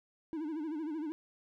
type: tone with vibrato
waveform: triangle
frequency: 311.1 Hz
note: D#4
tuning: in tune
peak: -33 dBFS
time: 0.33-1.12 s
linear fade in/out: 0 ms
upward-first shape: sine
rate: 13 Hz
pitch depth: 110 cents each way
effects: none